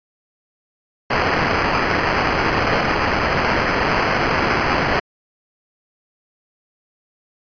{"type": "noise with sample-and-hold", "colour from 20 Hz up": "white", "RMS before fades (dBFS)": -18, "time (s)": [1.1, 5], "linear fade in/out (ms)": 10, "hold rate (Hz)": 3675, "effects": ["resampled to 11025 Hz"]}